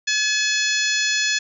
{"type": "harmonic tone", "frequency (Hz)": 853, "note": "G#5", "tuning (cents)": 46, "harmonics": [2, 3, 4, 5, 6, 7, 8], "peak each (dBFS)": [-23, -25, -26, -27, -28, -28, -29], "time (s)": [0.07, 1.39], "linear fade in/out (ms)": 10, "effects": []}